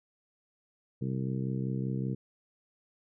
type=harmonic tone; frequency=65.2 Hz; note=C2; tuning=5 cents flat; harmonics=2 / 3 / 4 / 5 / 6 / 7; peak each=-32 / -35 / -41 / -42 / -45 / -45 dBFS; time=1.01-2.15 s; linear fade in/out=10 ms; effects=none